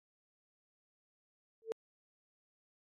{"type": "tone with exponential growth", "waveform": "sine", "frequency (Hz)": 447.6, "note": "A4", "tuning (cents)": 30, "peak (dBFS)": -29, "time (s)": [1.62, 1.72], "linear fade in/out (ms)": 0, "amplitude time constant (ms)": 21, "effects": ["AAC 32 kbps"]}